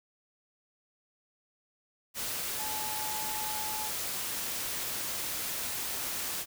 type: tone in noise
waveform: sine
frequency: 860 Hz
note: A5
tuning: 40 cents flat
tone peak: -38 dBFS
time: 2.57-3.91 s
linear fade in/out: 50 ms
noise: white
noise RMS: -35 dBFS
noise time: 2.14-6.46 s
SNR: -6 dB
effects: none